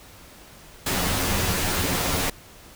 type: noise with comb filter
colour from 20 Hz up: pink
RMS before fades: -24 dBFS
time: 0.86-2.3 s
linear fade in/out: 5 ms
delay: 11 ms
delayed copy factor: +0.65
effects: pink hiss -47 dBFS RMS until 2.75 s